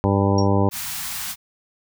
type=harmonic tone; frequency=99.1 Hz; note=G2; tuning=19 cents sharp; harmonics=1 / 2 / 3 / 4 / 5 / 6 / 8 / 9 / 10; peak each=-19 / -22 / -24 / -25 / -26 / -27 / -28 / -29 / -29 dBFS; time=0.04-0.69 s; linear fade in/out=0 ms
type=tone with exponential decay; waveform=sine; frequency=5580 Hz; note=F8; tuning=2 cents flat; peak=-22 dBFS; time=0.38-0.48 s; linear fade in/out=5 ms; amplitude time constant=21 ms
type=band-stop noise; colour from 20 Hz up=white; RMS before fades=-29 dBFS; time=0.71-1.36 s; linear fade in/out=50 ms; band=240 to 730 Hz; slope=48 dB/octave
effects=none